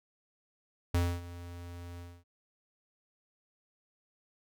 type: tone with ADSR envelope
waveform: square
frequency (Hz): 87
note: F2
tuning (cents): -6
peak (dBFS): -25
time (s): 0.94-2.24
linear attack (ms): 6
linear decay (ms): 260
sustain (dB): -18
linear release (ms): 250
effects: none